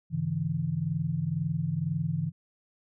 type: tone cluster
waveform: sine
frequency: 100.8 / 141 / 163 Hz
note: G2 / C#3 / E3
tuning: +49 / +30 / -19 cents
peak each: -37 / -31 / -29 dBFS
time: 0.1-2.32 s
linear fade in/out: 50 ms
effects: none